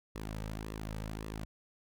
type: tone with flanger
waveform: sawtooth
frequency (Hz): 53.4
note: G#1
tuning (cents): +49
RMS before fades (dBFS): -41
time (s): 0.15-1.45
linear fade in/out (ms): 5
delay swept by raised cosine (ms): 1.3 to 2.9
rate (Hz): 1.8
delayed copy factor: -0.6
effects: none